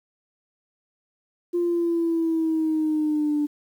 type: exponential sweep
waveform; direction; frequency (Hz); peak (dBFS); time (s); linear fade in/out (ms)
sine; down; 350 to 293.7; -19; 1.53-3.47; 20
effects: tanh soft clip ceiling -16 dBFS + 9-bit